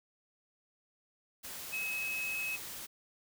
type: tone in noise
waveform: sine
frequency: 2568 Hz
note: E7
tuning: 46 cents flat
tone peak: -34 dBFS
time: 1.72-2.57 s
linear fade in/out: 20 ms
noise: white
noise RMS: -44 dBFS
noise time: 1.43-2.87 s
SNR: +7 dB
effects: none